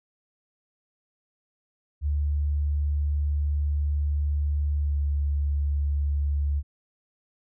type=tone with pitch glide; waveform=sine; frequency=73.1 to 71.93 Hz; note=D2 to D2; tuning=-7 to -35 cents; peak=-22 dBFS; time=2.01-6.63 s; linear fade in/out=50 ms; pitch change=-28 cents; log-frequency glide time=4.81-4.96 s; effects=none